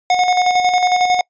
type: tone with tremolo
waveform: square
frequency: 727 Hz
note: F#5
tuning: 31 cents flat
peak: -11 dBFS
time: 0.1-1.21 s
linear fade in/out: 2 ms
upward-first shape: square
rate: 11 Hz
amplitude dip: 45%
effects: noise-tail reverb RT60 0.1 s tail -26 dB re dry + resampled to 16000 Hz